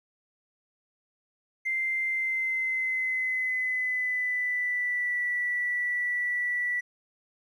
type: tone with pitch glide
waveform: triangle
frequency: 2087 to 1958.5 Hz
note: C7 to B6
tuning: -5 to -15 cents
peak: -22 dBFS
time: 1.65-6.81 s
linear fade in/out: 20 ms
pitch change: -110 cents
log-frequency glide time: 2.06-5.21 s
effects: tanh soft clip ceiling -24 dBFS